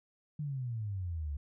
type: exponential sweep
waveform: sine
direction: down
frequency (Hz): 153.5 to 69.3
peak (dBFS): -34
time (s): 0.39-1.37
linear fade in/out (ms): 5
effects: none